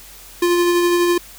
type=tone with tremolo; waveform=square; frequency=349.2 Hz; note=F4; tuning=in tune; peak=-13 dBFS; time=0.42-1.18 s; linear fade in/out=5 ms; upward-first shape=sine; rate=12 Hz; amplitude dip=25%; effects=added 45 Hz sine -46 dBFS peak until 1.38 s + white hiss -41 dBFS RMS until 1.38 s